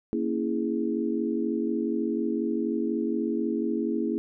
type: chord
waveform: sine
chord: A# half-diminished seventh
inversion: none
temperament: equal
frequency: 233.1 / 277.2 / 329.6 / 415.3 Hz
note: A#3 / C#4 / E4 / G#4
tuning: 0 / 0 / 0 / 0 cents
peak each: -29 / -32 / -29 / -32 dBFS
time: 0.13-4.18 s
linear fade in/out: 0 ms
effects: none